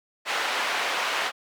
white band-pass noise, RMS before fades -27 dBFS, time 0.25-1.32 s, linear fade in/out 50 ms, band 600 to 2400 Hz, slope 12 dB/octave, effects none

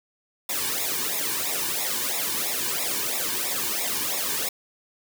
white noise with flanger, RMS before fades -27 dBFS, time 0.49-4.49 s, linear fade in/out 5 ms, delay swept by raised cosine 0.65 to 1.55 ms, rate 3 Hz, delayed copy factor -0.9, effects none

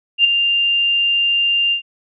sine tone with ADSR envelope, 2794 Hz, F7, in tune, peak -6 dBFS, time 0.18-1.82 s, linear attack 65 ms, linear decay 8 ms, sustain -7 dB, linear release 100 ms, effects none

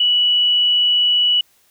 sine tone, 2945 Hz, F#7, 9 cents flat, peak -12 dBFS, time 0-1.41 s, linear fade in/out 5 ms, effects white hiss -57 dBFS RMS until 1.7 s

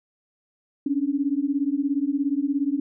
sine beating tone pair, 273.4 / 290.4 Hz, C#4 / D4, -24 / -19 cents, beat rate 17 Hz, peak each -24 dBFS, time 0.86-2.8 s, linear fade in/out 5 ms, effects none

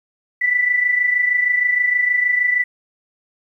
sine tone pair together, 1973.6 / 2000 Hz, B6 / B6, -2 / +21 cents, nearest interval unison, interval 23 cents, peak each -15 / -22 dBFS, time 0.41-2.64 s, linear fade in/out 10 ms, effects 9-bit

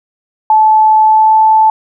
sine tone with pitch glide, 868 to 875 Hz, A5 to A5, -24 to -10 cents, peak -4 dBFS, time 0.5-1.7 s, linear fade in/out 2 ms, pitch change +14 cents, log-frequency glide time 1.02-1.39 s, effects none

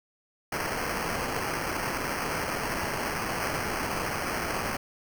white noise with sample-and-hold, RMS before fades -31 dBFS, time 0.52-4.77 s, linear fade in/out 5 ms, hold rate 3675 Hz, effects none

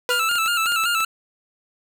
sawtooth tone with exponential decay, 493.9 Hz, B4, in tune, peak -15 dBFS, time 0.09-0.33 s, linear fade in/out 1 ms, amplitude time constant 51 ms
25% pulse tone with vibrato, 1363 Hz, F6, 43 cents flat, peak -15 dBFS, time 0.1-1.05 s, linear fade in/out 5 ms, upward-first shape square, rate 5.3 Hz, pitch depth 58 cents each way
clicks, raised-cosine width 0.2 ms, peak -16 dBFS, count 7, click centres 0.314 / 0.356 / 0.461 / 0.659 / 0.721 / 0.838 / 1.005 s
effects none

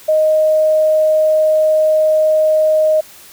sine tone, 622.3 Hz, D#5, in tune, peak -9 dBFS, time 0.08-3.01 s, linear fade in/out 10 ms, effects white hiss -40 dBFS RMS until 3.32 s

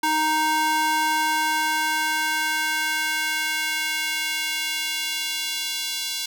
square tone with high-pass filter sweep, 311.1 Hz, D#4, in tune, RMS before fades -24 dBFS, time 0.03-6.26 s, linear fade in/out 5 ms, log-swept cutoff 720 to 3700 Hz, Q 1.5, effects none

